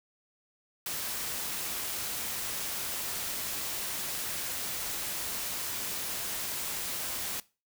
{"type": "noise", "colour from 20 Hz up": "white", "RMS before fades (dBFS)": -35, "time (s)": [0.86, 7.4], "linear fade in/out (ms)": 2, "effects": ["noise-tail reverb RT60 0.3 s tail -20 dB re dry"]}